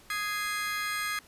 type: chord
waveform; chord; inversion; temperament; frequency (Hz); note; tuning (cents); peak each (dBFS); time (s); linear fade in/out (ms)
35% pulse; Ab major; second; just; 1245.9 / 1661.2 / 2077; Eb6 / Ab6 / C7; +2 / 0 / -13; -33; 0.1-1.19; 2
effects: pink hiss -56 dBFS RMS until 1.27 s + resampled to 32000 Hz